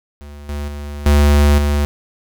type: tone with level steps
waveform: square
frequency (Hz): 72.7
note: D2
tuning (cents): -17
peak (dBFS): -33 / -22 / -26 / -9 / -14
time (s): 0.21-1.85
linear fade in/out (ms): 0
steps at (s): 0.49 / 0.68 / 1.06 / 1.58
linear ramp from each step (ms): 2
effects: none